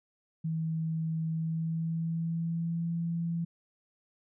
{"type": "tone with pitch glide", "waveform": "sine", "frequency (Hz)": [161.1, 168.14], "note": ["E3", "E3"], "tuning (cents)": [-39, 35], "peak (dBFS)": -29, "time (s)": [0.44, 3.45], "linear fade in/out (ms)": 10, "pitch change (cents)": 74, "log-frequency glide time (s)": [1.3, 2.89], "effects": []}